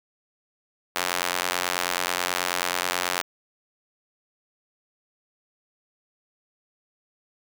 square tone with high-pass filter, 44.64 Hz, F1, 39 cents sharp, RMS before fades -27 dBFS, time 0.95-3.22 s, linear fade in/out 10 ms, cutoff 950 Hz, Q 0.62, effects none

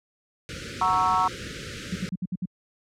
pink band-stop noise, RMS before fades -35 dBFS, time 0.49-2.09 s, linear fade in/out 0 ms, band 560 to 1300 Hz, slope 96 dB/octave
sine chord, F# dominant seventh, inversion none, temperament equal, 740 / 932.3 / 1108.7 / 1318.5 Hz, F#5 / A#5 / C#6 / E6, 0 / 0 / 0 / 0 cents, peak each -27 / -24 / -24 / -26 dBFS, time 0.81-1.28 s, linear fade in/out 5 ms
sine tone bursts, 182.3 Hz, F#3, 25 cents flat, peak -25 dBFS, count 6, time 1.92-2.456 s, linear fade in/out 5 ms, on 36 ms, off 64 ms
effects high-pass 60 Hz 12 dB/octave + low-pass 6000 Hz 12 dB/octave

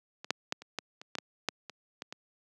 clicks, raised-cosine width 0.2 ms, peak -25 / -10 / -12 / -29 / -16 / -28 / -17 / -17 / -11 / -25 / -21 / -23 dBFS, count 12, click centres 0.245 / 0.306 / 0.524 / 0.62 / 0.787 / 1.015 / 1.153 / 1.185 / 1.487 / 1.697 / 2.021 / 2.125 s, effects high-pass 200 Hz 12 dB/octave

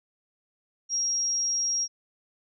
sine tone, 5620 Hz, F8, 10 cents sharp, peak -24 dBFS, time 0.89-1.88 s, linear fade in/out 50 ms, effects none

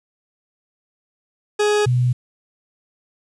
40% pulse / sine tone pair in turn, 417.6 / 124.15 Hz, G#4 / B2, +10 / +9 cents, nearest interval octave + major sixth, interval 2101 cents, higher first, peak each -14 dBFS, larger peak neither, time 1.59-1.86 / 1.86-2.13 s, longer neither, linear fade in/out 10 ms, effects resampled to 22050 Hz + 8-bit

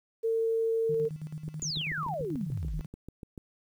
sine tone, 452.1 Hz, A4, 47 cents sharp, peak -25 dBFS, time 0.23-1.09 s, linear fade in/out 20 ms
sine tone with tremolo, 154.5 Hz, D#3, 12 cents flat, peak -34 dBFS, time 0.89-2.86 s, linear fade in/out 5 ms, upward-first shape square, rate 9.2 Hz, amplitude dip 70%
click train, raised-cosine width 3 ms, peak -29 dBFS, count 14, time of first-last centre 1.48-3.378 s, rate 6.85 Hz
sine exponential sweep, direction down, 7160 to 35.83 Hz, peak -31 dBFS, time 1.62-2.81 s, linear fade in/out 0 ms
effects 10-bit

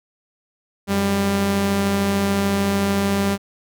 sawtooth tone pair together, 92.5 / 198.5 Hz, F#2 / G3, 0 / +22 cents, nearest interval octave + minor second, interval 1322 cents, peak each -23 / -14 dBFS, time 0.87-3.38 s, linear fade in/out 50 ms, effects none

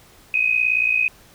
sine tone pair together, 2489 / 2547 Hz, D#7 / D#7, 0 / +40 cents, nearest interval unison, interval 40 cents, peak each -19 dBFS, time 0.34-1.08 s, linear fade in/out 2 ms, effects pink hiss -50 dBFS RMS until 1.34 s

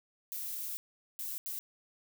violet noise bursts at uneven times, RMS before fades -39 dBFS, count 3, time 0.32-0.77 / 1.19-1.38 / 1.46-1.59 s, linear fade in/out 0 ms, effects none

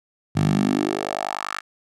10% pulse tone with high-pass filter sweep, 50.2 Hz, G1, 42 cents sharp, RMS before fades -23 dBFS, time 0.35-1.61 s, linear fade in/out 20 ms, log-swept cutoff 120 to 1500 Hz, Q 3, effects low-pass 9000 Hz 12 dB/octave

